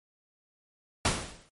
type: noise with exponential decay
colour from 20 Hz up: pink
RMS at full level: -23 dBFS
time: 1.05-1.49 s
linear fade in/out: 2 ms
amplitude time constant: 95 ms
effects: MP3 48 kbps